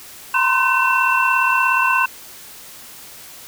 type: tone cluster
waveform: sine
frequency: 934 / 1013 / 1050 / 1521 / 2695 Hz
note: A#5 / B5 / C6 / F#6 / E7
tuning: +3 / +44 / +6 / +47 / +38 cents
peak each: -24 / -22 / -19 / -19 / -19 dBFS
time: 0.34-2.06 s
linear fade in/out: 5 ms
effects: white hiss -39 dBFS RMS until 3.47 s